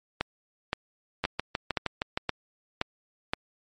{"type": "two click trains", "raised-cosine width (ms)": 0.3, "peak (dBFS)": [-11, -10], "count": [7, 7], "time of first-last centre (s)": [[1.24, 2.175], [0.21, 3.335]], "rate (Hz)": [6.42, 1.92], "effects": ["MP3 48 kbps"]}